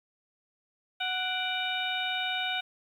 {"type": "harmonic tone with a mistuned harmonic", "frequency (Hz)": 740, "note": "F#5", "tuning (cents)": 0, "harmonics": [1, 2, 3, 4, 5], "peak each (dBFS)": [-35, -35, -35, -35, -35], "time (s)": [1, 2.61], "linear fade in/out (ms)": 10, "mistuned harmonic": 3, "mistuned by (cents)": 95, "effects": ["10-bit"]}